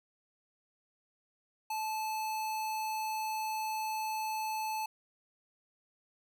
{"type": "tone", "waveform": "square", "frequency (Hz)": 870, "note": "A5", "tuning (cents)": -20, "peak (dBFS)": -34, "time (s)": [1.7, 4.86], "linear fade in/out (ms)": 5, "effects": []}